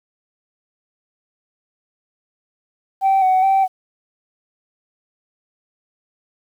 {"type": "tone with vibrato", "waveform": "sine", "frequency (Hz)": 762, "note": "G5", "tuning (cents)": -49, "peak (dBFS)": -10, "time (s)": [3.01, 3.68], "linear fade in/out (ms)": 50, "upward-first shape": "square", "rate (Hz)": 2.4, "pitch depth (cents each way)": 29, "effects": ["tanh soft clip ceiling -10 dBFS", "8-bit"]}